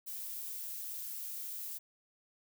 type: noise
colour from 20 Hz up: violet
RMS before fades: -42 dBFS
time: 0.06-1.79 s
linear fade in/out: 20 ms
effects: none